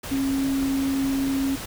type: tone in noise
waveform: sine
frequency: 271.4 Hz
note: C#4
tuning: 36 cents flat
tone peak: -21 dBFS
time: 0.11-1.56 s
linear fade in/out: 10 ms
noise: pink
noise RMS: -34 dBFS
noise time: 0.03-1.66 s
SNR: +10 dB
effects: none